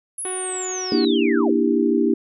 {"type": "linear sweep", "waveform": "sine", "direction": "down", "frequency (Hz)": [10820, 303.7], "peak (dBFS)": -26, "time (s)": [0.18, 1.52], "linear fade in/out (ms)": 5}
{"type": "harmonic tone", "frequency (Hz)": 370, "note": "F#4", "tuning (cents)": 0, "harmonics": [1, 2, 3, 4, 5, 6, 7, 8, 9, 10], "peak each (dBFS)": [-29, -35, -39, -41, -43, -45, -46, -47, -48, -49], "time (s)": [0.25, 1.05], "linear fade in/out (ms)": 2}
{"type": "chord", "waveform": "sine", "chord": "E half-diminished seventh", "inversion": "second", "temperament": "just", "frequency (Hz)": [237.3, 296.7, 329.6, 395.6], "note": ["Bb3", "D4", "E4", "G4"], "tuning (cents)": [31, 18, 0, 16], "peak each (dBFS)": -21, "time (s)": [0.92, 2.14], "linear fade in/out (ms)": 2}
{"effects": []}